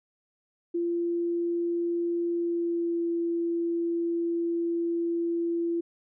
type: tone with pitch glide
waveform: sine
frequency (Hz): 342.8 to 338.7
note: F4 to E4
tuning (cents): -32 to +47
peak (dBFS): -25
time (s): 0.74-5.81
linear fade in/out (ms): 10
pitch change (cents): -21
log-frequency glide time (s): 2.3-3.08
effects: none